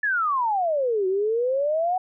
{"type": "exponential two-way sweep", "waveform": "sine", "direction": "down then up", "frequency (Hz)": [1755, 368.1, 752], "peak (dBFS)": -20, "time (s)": [0.03, 1.98], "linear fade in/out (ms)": 5, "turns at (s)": 1.07, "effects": []}